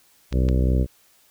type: harmonic tone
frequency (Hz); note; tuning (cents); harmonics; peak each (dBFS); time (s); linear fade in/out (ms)
63.7; C2; -46; 1 / 2 / 3 / 4 / 5 / 6 / 7 / 8 / 9; -18 / -24 / -28 / -30 / -32 / -34 / -35 / -36 / -37; 0.31-0.87; 50
type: clicks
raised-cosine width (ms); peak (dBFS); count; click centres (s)
0.2; -17; 2; 0.327 / 0.488
effects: white hiss -58 dBFS RMS until 1.3 s